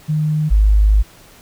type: tone pair in turn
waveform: sine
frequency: 153.3 / 51.87 Hz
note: D#3 / G#1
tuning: -25 / -1 cents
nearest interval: octave + perfect fifth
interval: 1876 cents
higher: first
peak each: -14 / -8 dBFS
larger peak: second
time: 0.08-0.5 / 0.5-1.03 s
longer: second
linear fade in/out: 20 ms
effects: pink hiss -45 dBFS RMS until 1.41 s